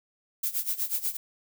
violet noise with tremolo, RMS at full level -27 dBFS, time 0.43-1.17 s, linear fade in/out 5 ms, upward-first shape sine, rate 8.2 Hz, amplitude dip 85%, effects none

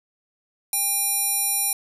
square tone with band-pass filter, 800 Hz, G5, 35 cents sharp, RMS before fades -23 dBFS, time 0.73-1.73 s, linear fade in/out 2 ms, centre 11000 Hz, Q 3.7, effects none

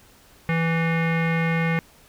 square tone with low-pass filter, 164.81 Hz, E3, in tune, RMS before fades -22 dBFS, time 0.49-1.79 s, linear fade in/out 0 ms, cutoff 2100 Hz, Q 5, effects pink hiss -53 dBFS RMS until 2.08 s

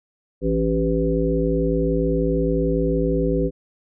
harmonic tone with a mistuned harmonic, 55.3 Hz, A1, 9 cents sharp, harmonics 1 / 3 / 5 / 7 / 9, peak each -24 / -24 / -24 / -24 / -24 dBFS, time 0.41-3.51 s, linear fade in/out 50 ms, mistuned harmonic 7, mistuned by +17 cents, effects none

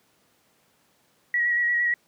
sine tone with vibrato, 1916 Hz, A#6, 47 cents sharp, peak -20 dBFS, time 1.34-1.94 s, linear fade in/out 2 ms, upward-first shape square, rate 8.7 Hz, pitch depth 18 cents each way, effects pink hiss -64 dBFS RMS until 2.07 s + high-pass 150 Hz 12 dB/octave

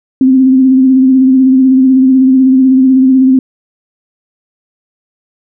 sine tone with vibrato, 261.6 Hz, C4, in tune, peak -3 dBFS, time 0.21-3.39 s, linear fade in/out 2 ms, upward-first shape sine, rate 16 Hz, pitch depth 34 cents each way, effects none

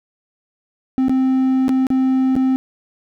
triangle tone with dropouts, 261.6 Hz, C4, in tune, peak -11 dBFS, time 0.98-2.56 s, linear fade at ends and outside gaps 0 ms, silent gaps 1.083-1.095 / 1.682-1.692 / 1.868-1.903 / 2.354-2.364 s, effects none

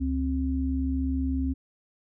sine tone pair together, 70.8 / 264.2 Hz, C#2 / C4, +37 / +17 cents, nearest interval octave + major seventh, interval 2280 cents, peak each -27 / -27 dBFS, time 0-1.54 s, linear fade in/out 20 ms, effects none

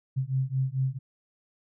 sine beating tone pair, 130 / 134.5 Hz, C3 / C3, -11 / +48 cents, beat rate 4.5 Hz, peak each -28 dBFS, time 0.16-0.99 s, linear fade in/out 20 ms, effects none

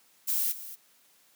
violet noise with echo, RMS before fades -28 dBFS, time 0.27-0.53 s, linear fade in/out 20 ms, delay 230 ms, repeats 1, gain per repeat -14 dB, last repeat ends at 0.76 s, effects white hiss -63 dBFS RMS until 1.35 s + high-pass 150 Hz 12 dB/octave

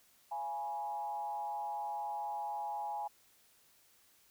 sine tone with frequency modulation, 830.6 Hz, G#5, in tune, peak -36 dBFS, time 0.31-3.08 s, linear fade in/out 10 ms, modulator 143 Hz, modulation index 0.64, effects white hiss -67 dBFS RMS until 4.3 s

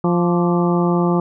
harmonic tone with a mistuned harmonic, 174.61 Hz, F3, in tune, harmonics 1 / 2 / 3 / 4 / 5 / 6 / 7, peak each -16 / -19 / -26 / -27 / -26 / -30 / -27 dBFS, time 0.04-1.2 s, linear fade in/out 2 ms, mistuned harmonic 7, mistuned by -72 cents, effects none

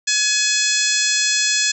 harmonic tone, 847 Hz, G#5, 34 cents sharp, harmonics 2 / 3 / 4 / 5 / 6 / 7 / 8 / 9, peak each -24 / -24 / -24 / -24 / -24 / -24 / -24 / -24 dBFS, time 0.07-1.72 s, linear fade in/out 10 ms, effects none

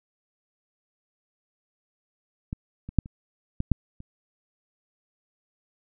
clicks, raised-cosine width 5 ms, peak -18 / -24 / -6 / -28 / -14 / -7 / -29 dBFS, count 7, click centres 2.529 / 2.89 / 2.987 / 3.059 / 3.604 / 3.717 / 4.004 s, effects none

